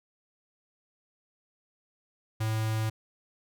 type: tone with notch filter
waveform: square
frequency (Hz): 110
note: A2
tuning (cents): 0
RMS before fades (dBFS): -29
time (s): 2.4-2.9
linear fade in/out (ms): 10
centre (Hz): 410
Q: 1.5
effects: none